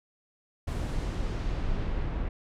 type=noise with low-pass filter sweep; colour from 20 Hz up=brown; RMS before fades=-30 dBFS; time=0.67-2.29 s; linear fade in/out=10 ms; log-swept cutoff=12000 to 2200 Hz; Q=0.81; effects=none